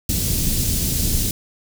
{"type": "band-stop noise", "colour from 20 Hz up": "pink", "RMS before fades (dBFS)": -20, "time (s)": [0.09, 1.31], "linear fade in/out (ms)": 2, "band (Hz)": [210, 5500], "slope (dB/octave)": 12, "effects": []}